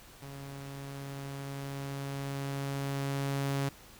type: tone with level ramp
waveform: sawtooth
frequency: 138.59 Hz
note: C#3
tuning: in tune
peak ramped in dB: -39 to -25 dBFS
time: 0.22-3.69 s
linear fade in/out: 5 ms
effects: pink hiss -54 dBFS RMS until 3.99 s

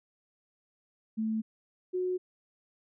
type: tone pair in turn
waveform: sine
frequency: 220 / 365.7 Hz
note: A3 / F#4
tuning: 0 / -20 cents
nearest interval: major sixth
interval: 880 cents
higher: second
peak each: -28 dBFS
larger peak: neither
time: 1.17-1.42 / 1.93-2.18 s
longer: neither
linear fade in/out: 20 ms
effects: none

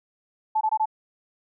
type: tone bursts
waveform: sine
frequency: 869 Hz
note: A5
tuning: 22 cents flat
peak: -19 dBFS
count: 4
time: 0.55-0.857 s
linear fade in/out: 10 ms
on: 61 ms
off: 21 ms
effects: none

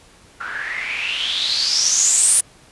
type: noise with low-pass filter sweep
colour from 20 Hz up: blue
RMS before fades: -19 dBFS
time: 0.4-2.41 s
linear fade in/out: 10 ms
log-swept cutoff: 1400 to 9800 Hz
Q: 8
effects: pink hiss -49 dBFS RMS until 2.71 s + resampled to 24000 Hz

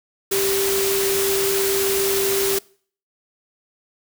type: tone in noise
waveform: sine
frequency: 392 Hz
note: G4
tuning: in tune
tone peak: -20 dBFS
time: 0.31-2.59 s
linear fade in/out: 10 ms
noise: white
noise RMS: -23 dBFS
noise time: 0.31-2.59 s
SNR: 0 dB
effects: noise-tail reverb RT60 0.5 s tail -24 dB re dry

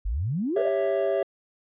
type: exponential sweep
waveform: sine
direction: up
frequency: 43.63 to 698.5 Hz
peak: -24 dBFS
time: 0.05-0.69 s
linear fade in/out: 10 ms
type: chord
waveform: triangle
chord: C# diminished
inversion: second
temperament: equal with one note detuned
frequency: 395.2 / 554.4 / 659.3 Hz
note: G4 / C#5 / E5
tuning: +14 / 0 / 0 cents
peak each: -24 dBFS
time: 0.56-1.23 s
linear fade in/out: 5 ms
effects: tanh soft clip ceiling -13 dBFS + resampled to 8000 Hz

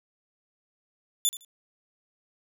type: tone with echo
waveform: 15% pulse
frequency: 3500 Hz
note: A7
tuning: 10 cents flat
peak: -14 dBFS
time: 1.25-1.29 s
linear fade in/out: 0 ms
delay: 79 ms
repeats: 2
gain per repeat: -15 dB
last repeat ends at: 1.448 s
effects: none

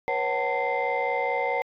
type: tone cluster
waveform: sine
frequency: 482.4 / 547 / 755 / 895 / 2082 Hz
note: B4 / C#5 / F#5 / A5 / C7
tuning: -41 / -23 / +35 / +29 / -9 cents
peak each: -29 dBFS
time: 0.08-1.62 s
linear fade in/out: 0 ms
effects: tanh soft clip ceiling -17 dBFS

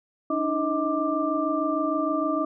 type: tone cluster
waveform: sine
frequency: 290 / 316.5 / 632 / 1182 Hz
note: D4 / D#4 / D#5 / D6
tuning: -22 / +30 / +27 / +11 cents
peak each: -28 dBFS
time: 0.3-2.45 s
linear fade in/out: 5 ms
effects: none

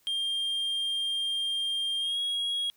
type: tone with pitch glide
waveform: triangle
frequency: 3200 to 3301 Hz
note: G7 to G#7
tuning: +35 to -11 cents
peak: -26 dBFS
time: 0.07-2.7 s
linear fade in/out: 0 ms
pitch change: +54 cents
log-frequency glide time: 1.99-2.19 s
effects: white hiss -66 dBFS RMS until 2.76 s

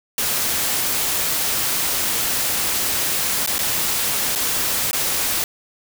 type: noise with dropouts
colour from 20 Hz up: white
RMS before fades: -21 dBFS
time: 0.18-5.44 s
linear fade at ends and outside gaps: 1 ms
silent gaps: 3.462-3.474 / 3.582-3.59 / 4.352-4.358 / 4.911-4.931 s
effects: none

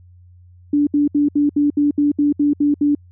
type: tone bursts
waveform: sine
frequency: 290.9 Hz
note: D4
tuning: 16 cents flat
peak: -12 dBFS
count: 11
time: 0.73-2.95 s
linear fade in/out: 5 ms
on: 140 ms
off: 68 ms
effects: added 89 Hz sine -43 dBFS peak until 3.11 s

